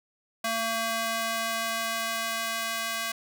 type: tone with high-pass filter sweep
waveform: square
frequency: 226.6 Hz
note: A#3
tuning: 49 cents flat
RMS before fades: -30 dBFS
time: 0.44-3.12 s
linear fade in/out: 5 ms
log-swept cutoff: 690 to 1300 Hz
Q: 0.73
effects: none

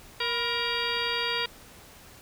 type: harmonic tone with a mistuned harmonic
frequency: 470.6 Hz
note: A#4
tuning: 16 cents sharp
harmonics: 1 / 2 / 3 / 4 / 5 / 6 / 7 / 8 / 10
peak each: -35 / -35 / -35 / -35 / -35 / -35 / -35 / -35 / -35 dBFS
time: 0.2-1.46 s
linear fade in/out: 5 ms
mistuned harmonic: 2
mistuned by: +76 cents
effects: pink hiss -50 dBFS RMS until 2.21 s

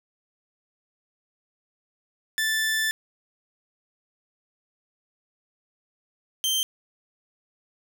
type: tone pair in turn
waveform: sawtooth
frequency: 1760 / 3136 Hz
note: A6 / G7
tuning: 0 / 0 cents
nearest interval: minor seventh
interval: 1000 cents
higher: second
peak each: -19 dBFS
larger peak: neither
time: 2.38-2.91 / 6.44-6.63 s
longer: first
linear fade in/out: 0 ms
effects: none

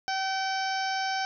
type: harmonic tone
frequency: 768 Hz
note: G5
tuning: 36 cents flat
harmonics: 1 / 2 / 3 / 4 / 5 / 6 / 7 / 8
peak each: -29 / -33 / -39 / -41 / -45 / -41 / -37 / -45 dBFS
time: 0.08-1.25 s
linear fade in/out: 0 ms
effects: none

